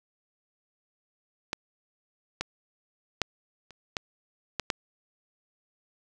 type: clicks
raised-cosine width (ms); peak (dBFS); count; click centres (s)
0.2; -12 / -12 / -7 / -30 / -12 / -11 / -8; 7; 1.531 / 2.41 / 3.217 / 3.707 / 3.968 / 4.597 / 4.702
effects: none